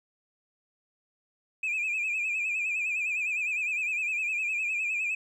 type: tone with vibrato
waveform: sine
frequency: 2489 Hz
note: D#7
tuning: in tune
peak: -25 dBFS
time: 1.63-5.15 s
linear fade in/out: 5 ms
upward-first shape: sine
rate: 9.8 Hz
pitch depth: 86 cents each way
effects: tanh soft clip ceiling -25 dBFS + 11-bit